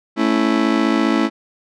40% pulse chord, A major, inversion none, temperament just, 220 / 275 / 330 Hz, A3 / C#4 / E4, 0 / -14 / +2 cents, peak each -18 dBFS, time 0.16-1.3 s, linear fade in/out 50 ms, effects low-pass 4000 Hz 12 dB/octave

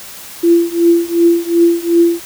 sine tone with tremolo, 340 Hz, F4, 46 cents flat, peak -4 dBFS, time 0.43-2.2 s, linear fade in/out 10 ms, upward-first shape triangle, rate 2.7 Hz, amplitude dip 95%, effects white hiss -32 dBFS RMS until 2.25 s

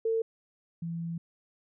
sine tone pair in turn, 450.2 / 167.52 Hz, A4 / E3, +40 / +28 cents, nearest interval octave + perfect fourth, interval 1712 cents, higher first, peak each -25 / -32 dBFS, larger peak first, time 0.05-0.22 / 0.82-1.18 s, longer second, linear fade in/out 5 ms, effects none

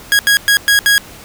sawtooth tone bursts at uneven times, 1650 Hz, G#6, 12 cents flat, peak -4 dBFS, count 5, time 0.12-0.19 / 0.27-0.37 / 0.48-0.57 / 0.68-0.79 / 0.86-0.98 s, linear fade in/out 0 ms, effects pink hiss -36 dBFS RMS until 1.24 s

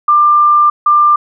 sine tone pair in turn, 1191 / 1191 Hz, D6 / D6, +24 / +24 cents, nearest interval unison, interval 0 cents, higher neither, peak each -5 dBFS, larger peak neither, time 0.08-0.7 / 0.86-1.16 s, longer first, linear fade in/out 5 ms, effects none

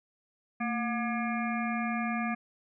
harmonic tone with a mistuned harmonic, 239.5 Hz, A#3, 47 cents sharp, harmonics 1 / 3 / 5 / 7 / 9 / 10, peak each -31 / -36 / -38 / -39 / -41 / -41 dBFS, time 0.6-2.35 s, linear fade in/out 10 ms, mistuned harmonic 1, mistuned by -98 cents, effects none

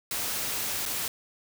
white noise with dropouts, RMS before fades -31 dBFS, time 0.11-1.08 s, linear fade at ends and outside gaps 2 ms, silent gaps 0.855-0.86 s, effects none

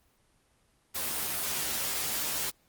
white noise with comb filter, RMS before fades -32 dBFS, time 0.94-2.51 s, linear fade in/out 20 ms, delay 13 ms, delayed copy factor +0.7, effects pink hiss -68 dBFS RMS until 2.68 s + Opus 24 kbps

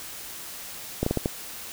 slowing click train, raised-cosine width 2 ms, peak -10 dBFS, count 5, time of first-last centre 1.03-1.259 s, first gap 34 ms, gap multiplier 1.36, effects white hiss -39 dBFS RMS until 1.72 s

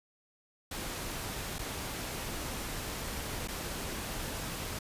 pink noise with dropouts, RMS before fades -38 dBFS, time 0.71-4.79 s, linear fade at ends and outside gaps 5 ms, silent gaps 1.585-1.59 / 3.476-3.483 s, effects resampled to 32000 Hz

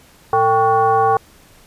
sine tone with frequency modulation, 784 Hz, G5, in tune, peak -11 dBFS, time 0.33-1.17 s, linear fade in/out 2 ms, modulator 334 Hz, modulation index 1.1, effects pink hiss -48 dBFS RMS until 1.66 s + resampled to 32000 Hz

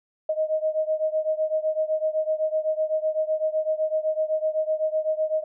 sine beating tone pair, 622.3 / 630.2 Hz, D#5 / D#5, 0 / +22 cents, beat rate 7.9 Hz, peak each -24 / -26 dBFS, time 0.29-5.44 s, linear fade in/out 5 ms, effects none

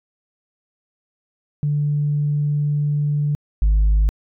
sine tone pair in turn, 146.83 / 51.91 Hz, D3 / G#1, 0 / 0 cents, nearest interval octave + tritone, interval 1800 cents, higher first, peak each -16 / -10 dBFS, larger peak second, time 1.63-3.35 / 3.62-4.09 s, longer first, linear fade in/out 0 ms, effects tanh soft clip ceiling -11 dBFS

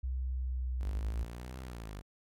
sine tone with pitch glide, 64 to 62.29 Hz, C2 to B1, -38 to +15 cents, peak -32 dBFS, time 0.03-1.24 s, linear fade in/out 10 ms, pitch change -47 cents, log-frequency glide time 0.27-0.87 s
sawtooth linear two-way sweep, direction up then down, 47.72 to 65.3 to 47.72 Hz, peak -38 dBFS, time 0.8-2.02 s, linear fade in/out 20 ms, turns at 1.6 s
effects AAC 48 kbps

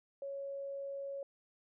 sine tone, 554.4 Hz, C#5, in tune, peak -39 dBFS, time 0.22-1.23 s, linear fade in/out 2 ms, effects none

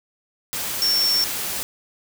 sine tone in noise, 5450 Hz, F8, 43 cents flat, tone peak -17 dBFS, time 0.82-1.24 s, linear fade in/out 0 ms, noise white, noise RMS -27 dBFS, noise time 0.53-1.63 s, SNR +7 dB, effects none

